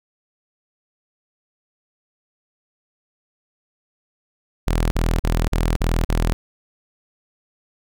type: tone bursts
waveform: sawtooth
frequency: 41 Hz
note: E1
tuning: 9 cents flat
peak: -13 dBFS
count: 6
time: 4.67-6.33 s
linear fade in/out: 0 ms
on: 240 ms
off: 44 ms
effects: none